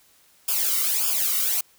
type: noise with flanger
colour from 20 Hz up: blue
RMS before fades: -23 dBFS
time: 0.48-1.61 s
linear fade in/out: 5 ms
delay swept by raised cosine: 0.49 to 1.21 ms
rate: 1.7 Hz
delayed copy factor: -0.9
effects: white hiss -58 dBFS RMS until 1.78 s